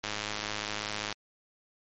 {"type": "click train", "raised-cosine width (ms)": 0.2, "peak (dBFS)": -15, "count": 115, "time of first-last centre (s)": [0.04, 1.126], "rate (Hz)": 105, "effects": ["MP3 32 kbps"]}